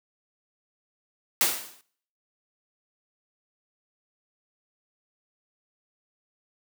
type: noise with exponential decay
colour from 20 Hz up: white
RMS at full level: -19 dBFS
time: 1.41-1.81 s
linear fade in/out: 0 ms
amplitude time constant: 86 ms
effects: noise-tail reverb RT60 0.6 s tail -21 dB re dry + high-pass 200 Hz 12 dB/octave